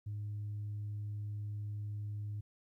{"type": "tone", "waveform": "sine", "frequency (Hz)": 104.1, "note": "G#2", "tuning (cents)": 5, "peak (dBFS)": -36, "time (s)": [0.06, 2.41], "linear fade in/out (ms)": 10, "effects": ["tanh soft clip ceiling -35 dBFS", "13-bit"]}